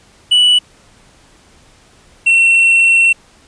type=tone pair in turn; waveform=triangle; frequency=2956 / 2712 Hz; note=F#7 / E7; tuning=-2 / +49 cents; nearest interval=minor second; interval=149 cents; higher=first; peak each=-5 dBFS; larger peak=neither; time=0.31-0.59 / 2.26-3.13 s; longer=second; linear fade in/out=10 ms; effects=pink hiss -47 dBFS RMS until 3.47 s + resampled to 22050 Hz